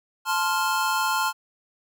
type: chord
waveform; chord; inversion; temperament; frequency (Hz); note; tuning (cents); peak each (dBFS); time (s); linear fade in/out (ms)
square; F major; first; just; 873.1 / 1047.7 / 1396.9; A5 / C6 / F6; -14 / +2 / 0; -27; 0.25-1.33; 50
effects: none